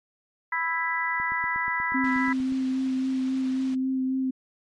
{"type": "harmonic tone", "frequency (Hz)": 330, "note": "E4", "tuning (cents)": 2, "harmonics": [3, 4, 5, 6], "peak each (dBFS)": [-29, -33, -32, -27], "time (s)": [0.52, 2.33], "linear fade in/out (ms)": 5}
{"type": "click train", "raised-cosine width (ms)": 3, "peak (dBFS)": -31, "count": 12, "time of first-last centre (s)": [1.2, 2.522], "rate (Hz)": 8.32}
{"type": "tone with vibrato", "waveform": "sine", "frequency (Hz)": 261.6, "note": "C4", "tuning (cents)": 0, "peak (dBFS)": -23, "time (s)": [1.94, 4.31], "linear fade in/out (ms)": 10, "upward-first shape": "sine", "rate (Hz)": 3.7, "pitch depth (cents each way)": 14}
{"type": "noise", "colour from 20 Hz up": "white", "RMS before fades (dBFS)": -42, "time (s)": [2.04, 3.75], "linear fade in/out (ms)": 5}
{"effects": ["low-pass 4000 Hz 12 dB/octave", "MP3 48 kbps"]}